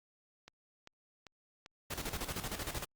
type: click train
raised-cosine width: 0.2 ms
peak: -33 dBFS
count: 5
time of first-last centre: 0.48-2.055 s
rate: 2.54 Hz
type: noise with tremolo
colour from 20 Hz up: pink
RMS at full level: -38 dBFS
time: 1.9-2.85 s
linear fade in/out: 10 ms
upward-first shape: square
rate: 13 Hz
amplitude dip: 65%
effects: Opus 48 kbps